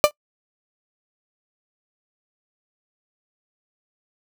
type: tone with exponential decay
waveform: 35% pulse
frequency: 594 Hz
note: D5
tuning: 20 cents sharp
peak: -4 dBFS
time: 0.04-0.11 s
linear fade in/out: 0 ms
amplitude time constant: 15 ms
effects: noise-tail reverb RT60 0.1 s tail -22 dB re dry